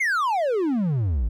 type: exponential sweep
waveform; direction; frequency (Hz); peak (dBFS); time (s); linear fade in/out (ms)
triangle; down; 2218 to 50; -18; 0-1.29; 10
effects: none